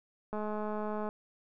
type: click train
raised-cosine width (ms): 1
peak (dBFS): -24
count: 162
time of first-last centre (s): 0.33-1.089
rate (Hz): 212
effects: none